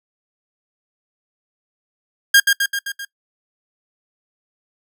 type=tone with echo; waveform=sawtooth; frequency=1616 Hz; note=G#6; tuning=48 cents flat; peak=-4 dBFS; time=2.34-2.4 s; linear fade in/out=5 ms; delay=130 ms; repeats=5; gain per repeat=-4 dB; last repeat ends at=3.05 s; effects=noise-tail reverb RT60 0.1 s tail -21 dB re dry